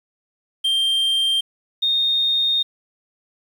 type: tone pair in turn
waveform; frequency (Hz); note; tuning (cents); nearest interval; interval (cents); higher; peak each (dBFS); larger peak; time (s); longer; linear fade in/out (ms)
triangle / sine; 3170 / 3685; G7 / A#7; +19 / -21; minor third; 260; second; -15 / -16; first; 0.64-1.41 / 1.82-2.63; second; 10
effects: 8-bit